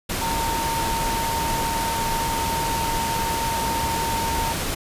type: tone in noise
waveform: sine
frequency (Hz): 915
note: A#5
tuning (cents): -32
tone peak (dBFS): -24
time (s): 0.21-4.53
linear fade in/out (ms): 10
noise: pink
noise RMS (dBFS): -26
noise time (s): 0.09-4.75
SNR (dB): -1
effects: resampled to 32000 Hz